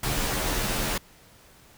pink noise with comb filter, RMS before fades -27 dBFS, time 0.03-0.98 s, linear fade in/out 5 ms, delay 12 ms, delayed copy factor -1, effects pink hiss -54 dBFS RMS until 1.77 s

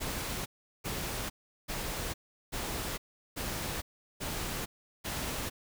pink noise bursts, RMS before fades -36 dBFS, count 7, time 0-5.5 s, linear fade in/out 20 ms, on 460 ms, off 380 ms, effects none

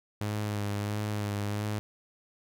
sawtooth tone with vibrato, 103.83 Hz, G#2, in tune, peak -26 dBFS, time 0.21-1.79 s, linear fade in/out 0 ms, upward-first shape sine, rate 1.5 Hz, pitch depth 30 cents each way, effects none

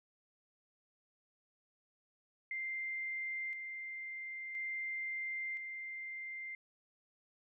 sine tone with tremolo, 2093 Hz, C7, in tune, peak -37 dBFS, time 2.51-6.55 s, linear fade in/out 2 ms, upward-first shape square, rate 0.49 Hz, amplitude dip 40%, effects none

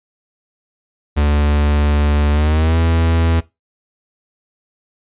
45% pulse tone with pitch glide, 73.5 to 82.5 Hz, D2 to E2, +2 to +2 cents, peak -12 dBFS, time 1.16-3.41 s, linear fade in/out 20 ms, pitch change +200 cents, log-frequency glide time 2.32-2.78 s, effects noise-tail reverb RT60 0.2 s tail -18 dB re dry + resampled to 8000 Hz

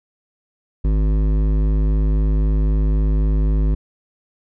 sine tone with hard clipping, 51.91 Hz, G#1, in tune, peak -16 dBFS, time 0.84-3.75 s, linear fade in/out 10 ms, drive 13 dB, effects none

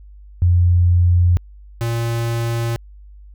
sine / square tone pair in turn, 88 / 116.42 Hz, F2 / A#2, +14 / -2 cents, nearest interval perfect fourth, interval 484 cents, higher second, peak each -10 / -19 dBFS, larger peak first, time 0.42-1.37 / 1.81-2.76 s, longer neither, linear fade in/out 0 ms, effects added 50 Hz sine -38 dBFS peak until 3.34 s

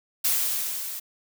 blue noise with level ramp, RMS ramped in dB -22 to -35 dBFS, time 0.24-1 s, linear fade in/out 10 ms, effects none

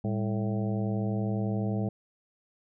harmonic tone with a mistuned harmonic, 110 Hz, A2, in tune, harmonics 1 / 2 / 3 / 4 / 5 / 6 / 7, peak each -30 / -30 / -39 / -39 / -42 / -41 / -44 dBFS, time 0.04-1.89 s, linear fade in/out 5 ms, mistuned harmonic 2, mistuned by -150 cents, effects none

